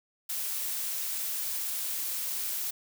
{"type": "noise", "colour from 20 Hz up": "blue", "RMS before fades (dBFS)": -33, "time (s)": [0.29, 2.71], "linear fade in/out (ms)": 10, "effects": []}